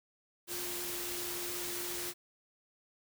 sine tone in noise, 352 Hz, F4, 14 cents sharp, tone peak -44 dBFS, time 0.47-2.14 s, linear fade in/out 50 ms, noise white, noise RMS -39 dBFS, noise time 0.47-2.14 s, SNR -8 dB, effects none

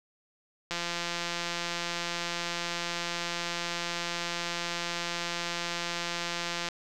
click train, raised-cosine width 0.2 ms, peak -15 dBFS, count 1029, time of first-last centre 0.71-6.687 s, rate 172 Hz, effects none

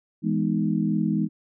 sine chord, E major seventh, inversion none, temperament equal, 164.81 / 207.7 / 246.9 / 311.1 Hz, E3 / G#3 / B3 / D#4, 0 / 0 / 0 / 0 cents, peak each -26 / -24 / -29 / -28 dBFS, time 0.22-1.29 s, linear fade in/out 50 ms, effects none

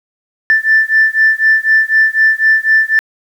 sine beating tone pair, 1765 / 1769 Hz, A6 / A6, +5 / +9 cents, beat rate 4 Hz, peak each -10 dBFS, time 0.5-2.99 s, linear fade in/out 0 ms, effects tanh soft clip ceiling -1 dBFS + 7-bit

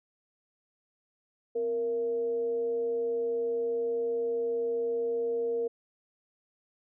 sine tone with frequency modulation, 466.2 Hz, A#4, in tune, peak -27 dBFS, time 1.55-5.68 s, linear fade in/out 10 ms, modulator 209 Hz, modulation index 0.23, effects none

